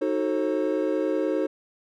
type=chord; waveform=triangle; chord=D# diminished seventh; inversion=none; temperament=equal with one note detuned; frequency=311.1 / 370 / 440 / 536.1 Hz; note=D#4 / F#4 / A4 / C5; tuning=0 / 0 / 0 / +42 cents; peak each=-25 / -27 / -27 / -26 dBFS; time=0.01-1.47 s; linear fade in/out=10 ms; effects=none